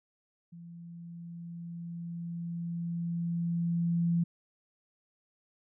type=tone with level ramp; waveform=sine; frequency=170 Hz; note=F3; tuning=46 cents flat; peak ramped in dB=-45 to -24 dBFS; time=0.52-4.24 s; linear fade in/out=10 ms; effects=none